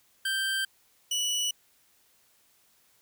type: tone pair in turn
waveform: 25% pulse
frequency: 1568 / 2950 Hz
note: G6 / F#7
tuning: 0 / -6 cents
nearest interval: major seventh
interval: 1094 cents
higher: second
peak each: -23 dBFS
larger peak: neither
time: 0.25-0.65 / 1.11-1.51 s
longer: neither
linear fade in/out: 5 ms
effects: white hiss -65 dBFS RMS until 3.01 s